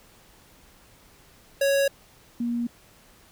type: tone pair in turn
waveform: square / sine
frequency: 554.4 / 237.4 Hz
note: C#5 / A#3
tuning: 0 / +32 cents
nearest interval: octave + minor third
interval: 1468 cents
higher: first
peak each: -20 / -24 dBFS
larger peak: first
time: 1.61-1.88 / 2.4-2.67 s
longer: neither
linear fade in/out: 5 ms
effects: pink hiss -55 dBFS RMS until 3.31 s